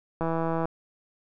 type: click train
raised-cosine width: 1 ms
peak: -15 dBFS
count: 74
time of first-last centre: 0.21-0.655 s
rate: 164 Hz
effects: none